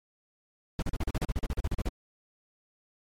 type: noise bursts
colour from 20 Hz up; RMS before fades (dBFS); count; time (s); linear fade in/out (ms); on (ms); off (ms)
brown; -28; 16; 0.79-1.888; 2; 33; 38
effects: MP3 64 kbps